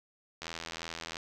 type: click train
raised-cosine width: 0.2 ms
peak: -21 dBFS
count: 63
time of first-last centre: 0.42-1.169 s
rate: 82.8 Hz
effects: none